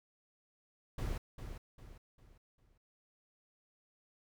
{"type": "noise with echo", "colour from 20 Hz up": "brown", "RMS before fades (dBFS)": -37, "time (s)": [0.98, 1.18], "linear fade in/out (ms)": 5, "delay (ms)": 400, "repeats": 4, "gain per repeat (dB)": -8, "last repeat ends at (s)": 2.78, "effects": []}